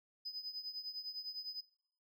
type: tone with tremolo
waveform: triangle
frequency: 5010 Hz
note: D#8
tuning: 11 cents sharp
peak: -36 dBFS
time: 0.25-1.61 s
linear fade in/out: 10 ms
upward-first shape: triangle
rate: 9.9 Hz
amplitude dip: 90%
effects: noise-tail reverb RT60 0.6 s tail -20 dB re dry + tanh soft clip ceiling -37 dBFS